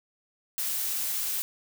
blue noise, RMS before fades -30 dBFS, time 0.58-1.42 s, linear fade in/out 0 ms, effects none

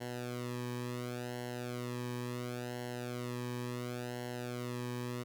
sawtooth tone with flanger, 122.6 Hz, B2, 12 cents flat, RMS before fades -40 dBFS, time 0-5.24 s, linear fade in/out 20 ms, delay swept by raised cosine 0.82 to 1.45 ms, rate 0.71 Hz, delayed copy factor -0.85, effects none

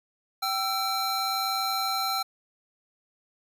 square tone cluster, 775 / 1335 / 4106 Hz, G5 / E6 / C8, -20 / +22 / -33 cents, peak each -31 dBFS, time 0.42-2.23 s, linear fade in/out 10 ms, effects none

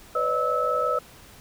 sine tone cluster, 499.7 / 568 / 614 / 1302 Hz, B4 / C#5 / D#5 / E6, +20 / +42 / -23 / -22 cents, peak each -27 / -31 / -29 / -24 dBFS, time 0.15-0.99 s, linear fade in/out 5 ms, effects pink hiss -49 dBFS RMS until 1.4 s

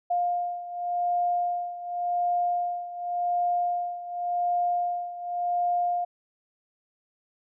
sine beating tone pair, 705 / 705.89 Hz, F5 / F5, +16 / +18 cents, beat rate 0.89 Hz, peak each -26 / -30 dBFS, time 0.1-6.05 s, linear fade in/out 10 ms, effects none

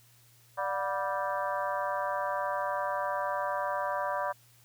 harmonic tone with a mistuned harmonic, 195.7 Hz, G3, 3 cents flat, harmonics 3 / 4 / 5 / 6 / 7 / 8 / 9, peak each -34 / -37 / -34 / -36 / -47 / -39 / -47 dBFS, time 0.57-4.33 s, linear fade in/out 20 ms, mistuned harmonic 4, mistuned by -120 cents, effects added 119 Hz sine -62 dBFS peak until 4.64 s + white hiss -62 dBFS RMS until 4.64 s

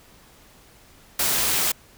white noise, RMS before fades -22 dBFS, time 1.19-1.72 s, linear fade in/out 5 ms, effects pink hiss -52 dBFS RMS until 1.97 s

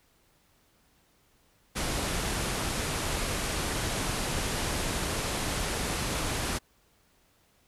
pink low-pass noise, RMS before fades -31 dBFS, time 1.75-6.59 s, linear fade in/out 20 ms, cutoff 12000 Hz, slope 96 dB/octave, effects pink hiss -66 dBFS RMS until 7.67 s

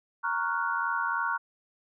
sine chord, Gb major seventh, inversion first, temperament equal, 932.3 / 1108.7 / 1396.9 / 1480 Hz, Bb5 / Db6 / F6 / Gb6, 0 / 0 / 0 / 0 cents, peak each -32 dBFS, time 0.23-1.38 s, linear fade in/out 20 ms, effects none

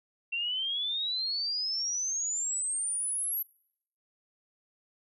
sine exponential sweep, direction up, 2710 to 11830 Hz, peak -29 dBFS, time 0.32-3.43 s, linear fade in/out 10 ms, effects noise-tail reverb RT60 0.7 s tail -26 dB re dry

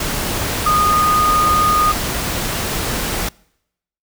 sine tone in noise, 1231 Hz, D#6, 19 cents flat, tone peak -12 dBFS, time 0.66-1.92 s, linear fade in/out 5 ms, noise pink, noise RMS -21 dBFS, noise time 0-3.29 s, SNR +6 dB, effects noise-tail reverb RT60 0.8 s tail -26 dB re dry

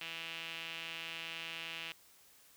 sawtooth tone with band-pass filter, 164.81 Hz, E3, in tune, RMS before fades -44 dBFS, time 0.01-1.92 s, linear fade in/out 2 ms, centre 2800 Hz, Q 3.9, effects white hiss -63 dBFS RMS until 2.56 s

